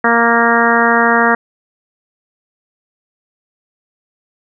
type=harmonic tone; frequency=233.1 Hz; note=A#3; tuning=in tune; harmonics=1 / 2 / 3 / 4 / 5 / 6 / 7 / 8; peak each=-17 / -17 / -17 / -17 / -17 / -17 / -17 / -17 dBFS; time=0.04-1.35 s; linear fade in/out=5 ms; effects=none